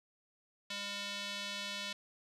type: tone with band-pass filter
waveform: square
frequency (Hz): 201.7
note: G3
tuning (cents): +50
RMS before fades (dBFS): -41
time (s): 0.7-1.93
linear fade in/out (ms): 5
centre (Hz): 3600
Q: 1.7
effects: resampled to 32000 Hz